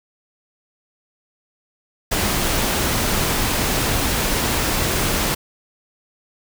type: noise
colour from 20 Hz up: pink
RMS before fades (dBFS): -20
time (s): 2.11-5.35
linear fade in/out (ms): 10
effects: none